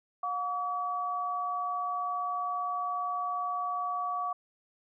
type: tone pair together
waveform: sine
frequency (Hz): 719 / 1141.3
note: F#5 / D6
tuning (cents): -50 / -50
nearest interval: minor sixth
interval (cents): 800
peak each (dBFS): -35 / -31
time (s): 0.23-4.33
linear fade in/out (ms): 5
effects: none